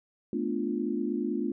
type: chord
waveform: sine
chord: B half-diminished seventh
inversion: third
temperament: equal with one note detuned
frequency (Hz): 217.6 / 246.9 / 293.7 / 349.2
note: A3 / B3 / D4 / F4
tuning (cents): -19 / 0 / 0 / 0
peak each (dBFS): -33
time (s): 0.33-1.52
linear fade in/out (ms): 2
effects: none